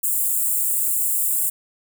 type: high-pass noise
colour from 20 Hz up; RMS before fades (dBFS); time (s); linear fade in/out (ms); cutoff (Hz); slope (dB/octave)
white; -21; 0.03-1.5; 10; 7300; 96
effects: none